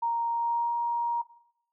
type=tone with pitch glide; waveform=sine; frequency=932.3 to 942.6 Hz; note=A#5 to A#5; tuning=0 to +19 cents; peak=-25 dBFS; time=0.02-1.22 s; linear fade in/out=10 ms; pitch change=+19 cents; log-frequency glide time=0.3-0.73 s; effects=noise-tail reverb RT60 0.7 s tail -17 dB re dry